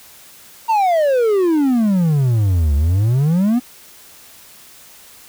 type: exponential two-way sweep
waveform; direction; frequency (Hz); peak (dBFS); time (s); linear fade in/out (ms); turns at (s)
triangle; down then up; 932.3 to 69.3 to 254.3; -10; 0.68-3.6; 20; 2.75
effects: white hiss -43 dBFS RMS until 5.28 s